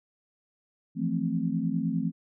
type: chord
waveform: sine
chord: F major seventh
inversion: third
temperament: equal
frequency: 164.81 / 174.61 / 220 / 261.6 Hz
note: E3 / F3 / A3 / C4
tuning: 0 / 0 / 0 / 0 cents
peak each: -31 dBFS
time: 0.95-2.12 s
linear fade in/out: 50 ms
effects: none